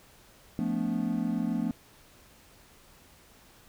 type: chord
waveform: triangle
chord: B half-diminished seventh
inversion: second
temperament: equal with one note detuned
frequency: 174.61 / 220 / 246.9 / 287.5 Hz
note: F3 / A3 / B3 / D4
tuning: 0 / 0 / 0 / -37 cents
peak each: -32 / -29 / -30 / -33 dBFS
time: 0.59-1.71 s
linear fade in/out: 0 ms
effects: pink hiss -57 dBFS RMS until 3.68 s